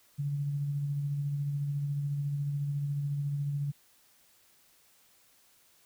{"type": "tone with tremolo", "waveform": "sine", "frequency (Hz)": 143.1, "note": "D3", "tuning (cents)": -45, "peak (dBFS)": -28, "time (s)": [0.18, 3.72], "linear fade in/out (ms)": 20, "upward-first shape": "sine", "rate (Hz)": 14, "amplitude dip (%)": 30, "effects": ["white hiss -64 dBFS RMS until 5.85 s"]}